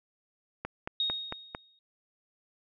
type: click train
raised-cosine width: 0.5 ms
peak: -19 dBFS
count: 5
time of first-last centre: 0.65-1.549 s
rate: 4.45 Hz
type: tone with exponential decay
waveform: sine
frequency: 3736 Hz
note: A#7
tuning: 3 cents sharp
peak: -25 dBFS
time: 1-1.79 s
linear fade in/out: 2 ms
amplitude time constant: 170 ms
effects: none